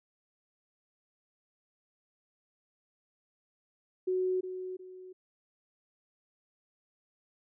sine tone with echo, 370 Hz, F#4, in tune, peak -27 dBFS, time 4.07-4.41 s, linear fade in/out 10 ms, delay 360 ms, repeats 2, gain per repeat -9 dB, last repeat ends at 5.13 s, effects none

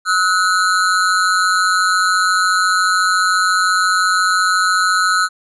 square ring-modulated tone, 1382 Hz, F6, 19 cents flat, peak -10 dBFS, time 0.05-5.29 s, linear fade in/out 50 ms, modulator 92.9 Hz, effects resampled to 22050 Hz

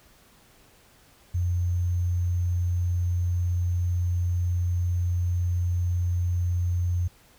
sine tone with sample-and-hold, 88.2 Hz, F2, 18 cents sharp, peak -22 dBFS, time 1.34-7.08 s, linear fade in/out 10 ms, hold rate 6300 Hz, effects pink hiss -57 dBFS RMS until 7.38 s

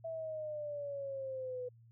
sine exponential sweep, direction down, 659.3 to 493.9 Hz, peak -38 dBFS, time 0.04-1.69 s, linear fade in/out 10 ms, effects added 115 Hz sine -58 dBFS peak until 1.91 s

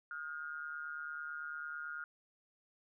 sine tone with amplitude modulation, 1421 Hz, F6, 30 cents sharp, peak -37 dBFS, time 0.11-2.04 s, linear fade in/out 2 ms, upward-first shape sine, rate 149 Hz, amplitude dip 80%, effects none

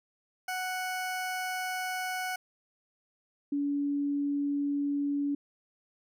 20% pulse / sine tone pair in turn, 740 / 285.3 Hz, F#5 / C#4, 0 / +50 cents, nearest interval octave + perfect fourth, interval 1650 cents, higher first, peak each -27 dBFS, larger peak neither, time 0.48-2.36 / 3.52-5.35 s, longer first, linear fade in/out 5 ms, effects none

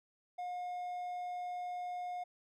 triangle tone, 717 Hz, F5, 45 cents sharp, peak -36 dBFS, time 0.38-2.24 s, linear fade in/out 10 ms, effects none

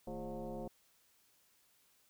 sine tone with frequency modulation, 154 Hz, D#3, 17 cents flat, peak -40 dBFS, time 0.07-0.68 s, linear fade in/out 5 ms, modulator 188 Hz, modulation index 3, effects white hiss -71 dBFS RMS until 2.09 s

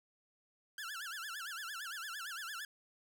sawtooth tone with vibrato, 1523 Hz, F#6, 50 cents sharp, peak -38 dBFS, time 0.78-2.65 s, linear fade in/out 2 ms, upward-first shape sine, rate 8.8 Hz, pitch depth 240 cents each way, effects none

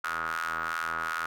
sawtooth ring-modulated tone, 81.9 Hz, E2, 11 cents flat, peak -23 dBFS, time 0.04-1.26 s, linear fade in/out 0 ms, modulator 1350 Hz, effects none

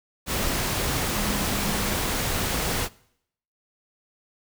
sine tone in noise, 205.1 Hz, G#3, 21 cents flat, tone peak -32 dBFS, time 1.12-1.98 s, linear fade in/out 50 ms, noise pink, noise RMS -26 dBFS, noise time 0.26-2.89 s, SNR -9 dB, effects noise-tail reverb RT60 0.7 s tail -22 dB re dry

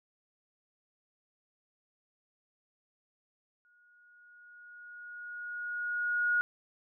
sine tone with exponential growth, 1444 Hz, F#6, 43 cents flat, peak -24 dBFS, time 3.65-6.41 s, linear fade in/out 0 ms, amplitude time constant 600 ms, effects none

